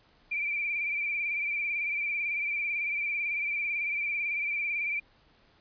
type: tone with vibrato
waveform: sine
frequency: 2349 Hz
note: D7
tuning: in tune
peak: -28 dBFS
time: 0.31-5 s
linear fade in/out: 10 ms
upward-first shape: sine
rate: 18 Hz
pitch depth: 48 cents each way
effects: pink hiss -63 dBFS RMS until 5.6 s + resampled to 11025 Hz